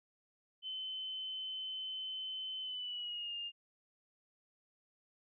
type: tone with pitch glide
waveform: sine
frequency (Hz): 3055 to 2818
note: G7 to F7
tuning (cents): -45 to +15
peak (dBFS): -39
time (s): 0.62-3.52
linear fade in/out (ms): 50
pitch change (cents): -140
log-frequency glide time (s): 2.61-3.35
effects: none